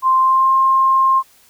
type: tone with pitch glide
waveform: sine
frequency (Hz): 1046.5 to 1061.7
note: C6 to C6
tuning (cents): 0 to +25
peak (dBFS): -10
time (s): 0.02-1.23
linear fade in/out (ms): 50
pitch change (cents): +25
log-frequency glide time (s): 0.21-0.53
effects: white hiss -51 dBFS RMS until 1.49 s